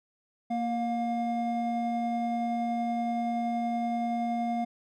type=tone pair together; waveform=triangle; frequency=233.1 / 709.9 Hz; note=A#3 / F5; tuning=0 / +28 cents; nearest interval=octave + perfect fifth; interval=1928 cents; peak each=-28 dBFS; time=0.5-4.65 s; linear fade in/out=10 ms; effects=none